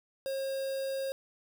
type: tone with quantisation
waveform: triangle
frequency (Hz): 539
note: C#5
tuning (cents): -49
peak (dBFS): -30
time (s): 0.26-1.12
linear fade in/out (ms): 0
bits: 7
effects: none